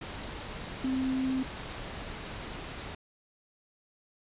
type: tone in noise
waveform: sine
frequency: 261.6 Hz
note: C4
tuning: in tune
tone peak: -27 dBFS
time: 0.84-1.43 s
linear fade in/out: 5 ms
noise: pink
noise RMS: -40 dBFS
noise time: 0.01-2.95 s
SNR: +10 dB
effects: resampled to 8000 Hz